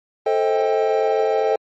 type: chord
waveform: triangle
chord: A half-diminished seventh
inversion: none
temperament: just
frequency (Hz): 440 / 528 / 633.6 / 792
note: A4 / C5 / Eb5 / G5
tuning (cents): 0 / +16 / +31 / +18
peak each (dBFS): -17 / -21 / -21 / -21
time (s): 0.26-1.56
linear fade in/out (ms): 5
effects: MP3 32 kbps